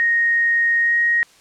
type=tone with pitch glide; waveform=sine; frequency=1864.7 to 1878.8 Hz; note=A#6 to A#6; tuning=0 to +13 cents; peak=-14 dBFS; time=0-1.23 s; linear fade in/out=0 ms; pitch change=+13 cents; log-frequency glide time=0.81-0.95 s; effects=white hiss -51 dBFS RMS until 1.4 s + low-pass 8000 Hz 12 dB/octave